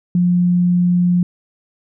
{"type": "tone", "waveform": "sine", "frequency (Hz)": 177.2, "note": "F3", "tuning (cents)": 25, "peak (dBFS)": -11, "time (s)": [0.15, 1.23], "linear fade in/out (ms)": 2, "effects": []}